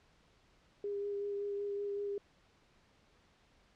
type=tone with vibrato; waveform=sine; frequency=405 Hz; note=G#4; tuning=43 cents flat; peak=-35 dBFS; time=0.84-2.18 s; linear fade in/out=2 ms; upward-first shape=sine; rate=5.3 Hz; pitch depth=14 cents each way; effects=pink hiss -68 dBFS RMS until 3.75 s + low-pass 5000 Hz 12 dB/octave